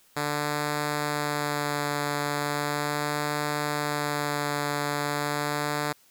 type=tone with vibrato; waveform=5% pulse; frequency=146.83 Hz; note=D3; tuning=in tune; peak=-15 dBFS; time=0.16-5.93 s; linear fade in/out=10 ms; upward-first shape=sine; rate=0.38 Hz; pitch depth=14 cents each way; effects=white hiss -60 dBFS RMS until 6.1 s